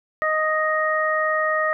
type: harmonic tone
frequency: 623 Hz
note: D#5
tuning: 2 cents sharp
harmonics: 1 / 2 / 3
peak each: -23 / -23 / -23 dBFS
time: 0.22-1.73 s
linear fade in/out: 0 ms
effects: none